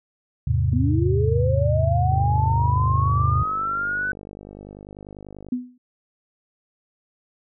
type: chord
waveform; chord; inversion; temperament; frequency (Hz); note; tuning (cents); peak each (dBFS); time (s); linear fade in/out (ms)
sine; E augmented; none; equal with one note detuned; 80.43 / 103.83 / 130.81; E2 / G#2 / B#2; -42 / 0 / 0; -22; 0.47-3.43; 5
type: linear sweep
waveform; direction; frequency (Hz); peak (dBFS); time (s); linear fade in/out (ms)
sine; up; 233.1 to 1512; -22; 0.73-4.12; 2
type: click train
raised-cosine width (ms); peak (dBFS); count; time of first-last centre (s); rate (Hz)
2; -26; 170; 2.12-5.487; 50.2
type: tone with exponential decay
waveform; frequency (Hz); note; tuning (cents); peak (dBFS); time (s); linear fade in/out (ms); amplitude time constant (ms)
sine; 248.6; B3; +12; -18; 5.52-5.78; 5; 56
effects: none